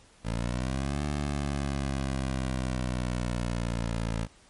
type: exponential two-way sweep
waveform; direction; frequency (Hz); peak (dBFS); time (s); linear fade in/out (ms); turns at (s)
15% pulse; up then down; 55 to 73.42 to 55.3; -22; 0.23-4.28; 50; 1.04
effects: pink hiss -58 dBFS RMS until 4.49 s + MP3 48 kbps